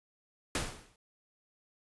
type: noise with exponential decay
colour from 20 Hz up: pink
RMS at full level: -29 dBFS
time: 0.55-0.96 s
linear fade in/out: 2 ms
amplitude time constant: 87 ms
effects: resampled to 24000 Hz